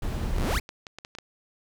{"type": "noise", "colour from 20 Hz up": "brown", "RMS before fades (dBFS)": -28, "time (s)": [0.02, 0.6], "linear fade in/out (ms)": 5}
{"type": "exponential sweep", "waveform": "sawtooth", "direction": "up", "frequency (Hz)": [32.7, 2794], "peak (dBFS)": -24, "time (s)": [0.35, 0.6], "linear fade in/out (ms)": 20}
{"type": "clicks", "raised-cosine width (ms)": 0.2, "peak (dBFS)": -22, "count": 6, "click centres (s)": [0.691, 0.868, 0.986, 1.049, 1.151, 1.186]}
{"effects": []}